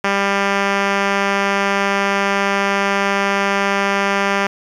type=tone; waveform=5% pulse; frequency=198.4 Hz; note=G3; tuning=21 cents sharp; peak=-3 dBFS; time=0.04-4.47 s; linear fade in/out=5 ms; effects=low-pass 4000 Hz 12 dB/octave + 7-bit